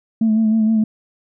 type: tone with vibrato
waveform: sine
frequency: 220 Hz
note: A3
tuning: in tune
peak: -11 dBFS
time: 0.21-0.84 s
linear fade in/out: 5 ms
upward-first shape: sine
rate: 6.4 Hz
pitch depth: 35 cents each way
effects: tanh soft clip ceiling -9 dBFS